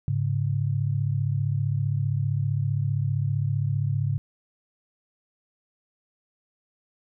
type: tone pair together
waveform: sine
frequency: 104.8 / 140.09 Hz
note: G#2 / C#3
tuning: +16 / +19 cents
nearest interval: perfect fourth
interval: 503 cents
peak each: -25 dBFS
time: 0.08-4.18 s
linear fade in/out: 0 ms
effects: none